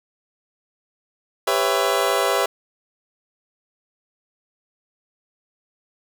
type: chord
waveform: 25% pulse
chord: C# half-diminished seventh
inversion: second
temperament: just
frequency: 399.1 / 498.9 / 554.4 / 665.2 Hz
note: G4 / B4 / C#5 / E5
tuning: +31 / +17 / 0 / +16 cents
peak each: -20 dBFS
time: 1.47-2.46 s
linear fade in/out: 5 ms
effects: none